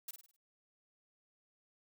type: noise with echo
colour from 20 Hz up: blue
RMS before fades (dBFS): -43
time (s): 0.08-0.11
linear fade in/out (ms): 5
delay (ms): 51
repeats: 5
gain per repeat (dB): -7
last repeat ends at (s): 0.365
effects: none